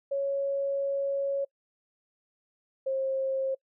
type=tone pair in turn; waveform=sine; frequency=554.4 / 533.9 Hz; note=C#5 / C5; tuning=0 / +35 cents; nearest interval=minor second; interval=65 cents; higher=first; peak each=-26 dBFS; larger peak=neither; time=0.11-1.45 / 2.86-3.55 s; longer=first; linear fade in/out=10 ms; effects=noise-tail reverb RT60 0.1 s tail -26 dB re dry